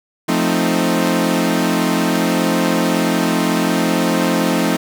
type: chord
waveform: sawtooth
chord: F dominant seventh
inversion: none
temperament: equal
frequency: 174.61 / 220 / 261.6 / 311.1 Hz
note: F3 / A3 / C4 / Eb4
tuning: 0 / 0 / 0 / 0 cents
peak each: -16 dBFS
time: 0.28-4.77 s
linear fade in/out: 10 ms
effects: none